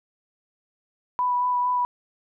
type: tone with vibrato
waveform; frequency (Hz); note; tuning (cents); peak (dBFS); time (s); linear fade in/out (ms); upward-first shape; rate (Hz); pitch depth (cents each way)
sine; 987.8; B5; 0; -20; 1.19-1.85; 0; sine; 4.4; 13
effects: none